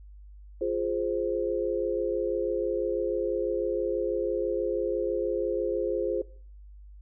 sine chord, F minor, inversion none, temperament equal, 349.2 / 415.3 / 523.3 Hz, F4 / Ab4 / C5, 0 / 0 / 0 cents, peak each -30 dBFS, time 0.61-6.22 s, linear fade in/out 5 ms, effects noise-tail reverb RT60 0.5 s tail -20 dB re dry + added 50 Hz sine -45 dBFS peak until 7.01 s

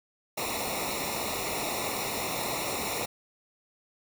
pink noise with comb filter, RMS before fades -32 dBFS, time 0.37-3.06 s, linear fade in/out 10 ms, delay 0.63 ms, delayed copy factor -0.9, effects none

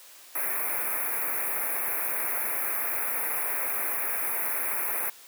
white band-stop noise, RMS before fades -29 dBFS, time 0.35-5.1 s, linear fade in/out 5 ms, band 2500 to 10000 Hz, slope 96 dB/octave, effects white hiss -50 dBFS RMS until 5.27 s + high-pass 400 Hz 12 dB/octave

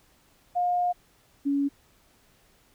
sine tone pair in turn, 712 / 281.2 Hz, F5 / C#4, +33 / +25 cents, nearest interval octave + major third, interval 1608 cents, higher first, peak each -22 dBFS, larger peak neither, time 0.55-0.93 / 1.45-1.69 s, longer first, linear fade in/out 20 ms, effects pink hiss -62 dBFS RMS until 2.74 s

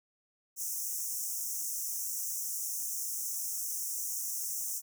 pink high-pass noise, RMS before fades -36 dBFS, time 0.56-4.82 s, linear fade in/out 50 ms, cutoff 5600 Hz, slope 96 dB/octave, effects none

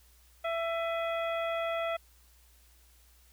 harmonic tone with a mistuned harmonic, 666 Hz, E5, 18 cents sharp, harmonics 1 / 2 / 3 / 4 / 5, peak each -31 / -37 / -41 / -43 / -45 dBFS, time 0.44-1.97 s, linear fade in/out 10 ms, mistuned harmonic 4, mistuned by -100 cents, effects added 60 Hz sine -60 dBFS peak until 3.32 s + white hiss -64 dBFS RMS until 3.32 s

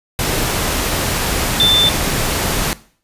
sine tone in noise, 3546 Hz, A7, 13 cents sharp, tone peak -9 dBFS, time 1.6-1.89 s, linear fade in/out 0 ms, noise pink, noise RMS -18 dBFS, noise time 0.19-2.73 s, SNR +6 dB, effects noise-tail reverb RT60 0.5 s tail -19 dB re dry + resampled to 32000 Hz

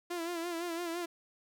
sawtooth tone with vibrato, 341 Hz, F4, 41 cents flat, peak -31 dBFS, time 0.1-1.06 s, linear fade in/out 10 ms, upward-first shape sine, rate 5.9 Hz, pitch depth 64 cents each way, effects none

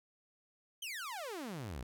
sawtooth exponential sweep, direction down, 3200 to 54.7 Hz, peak -37 dBFS, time 0.82-1.83 s, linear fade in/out 5 ms, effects none

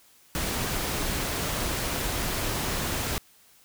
pink noise, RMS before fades -29 dBFS, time 0.35-3.18 s, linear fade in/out 0 ms, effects white hiss -58 dBFS RMS until 3.64 s

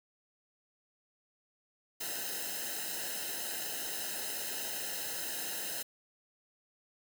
white noise with comb filter, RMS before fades -38 dBFS, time 2-5.83 s, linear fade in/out 10 ms, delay 0.87 ms, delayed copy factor -1, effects none

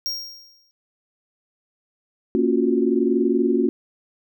square tone with exponential decay, 5580 Hz, F8, 2 cents flat, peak -22 dBFS, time 0.06-0.71 s, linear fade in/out 0 ms, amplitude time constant 140 ms
sine chord, Gb major seventh, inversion first, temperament equal, 233.1 / 277.2 / 349.2 / 370 Hz, Bb3 / Db4 / F4 / Gb4, 0 / 0 / 0 / 0 cents, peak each -22 dBFS, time 2.35-3.69 s, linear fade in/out 0 ms
effects none

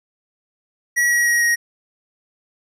square tone with pitch steps, 1923 / 1909.7 / 1896.5 / 1883.4 Hz, B6 / A#6 / A#6 / A#6, -47 / +41 / +29 / +17 cents, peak -15 dBFS, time 0.96-1.56 s, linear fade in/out 20 ms, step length 150 ms, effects resampled to 32000 Hz

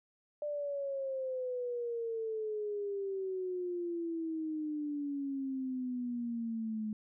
sine exponential sweep, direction down, 595 to 213 Hz, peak -34 dBFS, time 0.42-6.93 s, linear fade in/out 2 ms, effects none

